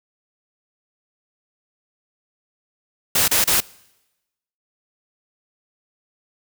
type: noise bursts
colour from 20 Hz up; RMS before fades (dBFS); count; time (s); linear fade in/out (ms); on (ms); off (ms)
white; -17; 3; 3.15-3.604; 5; 130; 32
effects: noise-tail reverb RT60 1.0 s tail -24 dB re dry